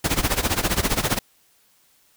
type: noise with tremolo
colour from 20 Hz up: pink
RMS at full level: -19 dBFS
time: 0.04-1.19 s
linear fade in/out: 5 ms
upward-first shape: sine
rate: 15 Hz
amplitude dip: 85%
effects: white hiss -60 dBFS RMS until 2.16 s